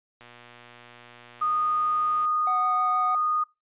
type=click train; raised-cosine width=0.3 ms; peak=-31 dBFS; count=246; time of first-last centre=0.21-2.252 s; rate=120 Hz
type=tone; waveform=sine; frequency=1233 Hz; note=D#6; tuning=16 cents flat; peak=-22 dBFS; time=1.41-3.44 s; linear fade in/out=10 ms
type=tone with vibrato; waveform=triangle; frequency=740 Hz; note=F#5; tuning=in tune; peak=-26 dBFS; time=2.47-3.15 s; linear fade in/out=2 ms; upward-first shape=sine; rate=6.4 Hz; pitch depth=9 cents each way
effects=noise-tail reverb RT60 0.2 s tail -20 dB re dry + resampled to 8000 Hz